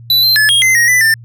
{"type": "tone with pitch steps", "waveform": "square", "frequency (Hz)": [3973, 4118, 1721, 3257, 2064, 1879, 1992, 1790], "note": ["B7", "C8", "A6", "G#7", "C7", "A#6", "B6", "A6"], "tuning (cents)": [10, -28, -39, -34, -24, 13, 14, 29], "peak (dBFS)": -8, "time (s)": [0.1, 1.14], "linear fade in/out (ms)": 2, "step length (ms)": 130, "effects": ["added 117 Hz sine -32 dBFS peak until 1.24 s"]}